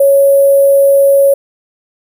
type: tone with sample-and-hold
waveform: sine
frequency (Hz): 554.4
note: C#5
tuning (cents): 0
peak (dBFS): -4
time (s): 0-1.34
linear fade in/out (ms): 5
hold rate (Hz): 11025
effects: none